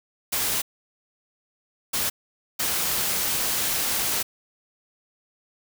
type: noise bursts at uneven times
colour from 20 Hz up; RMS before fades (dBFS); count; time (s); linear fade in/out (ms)
white; -25; 3; 0.32-0.62 / 1.93-2.1 / 2.59-4.23; 10
effects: none